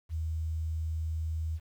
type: tone with quantisation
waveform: sine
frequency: 80 Hz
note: D#2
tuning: 49 cents sharp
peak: -30 dBFS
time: 0.09-1.6 s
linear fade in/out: 50 ms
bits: 10
effects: none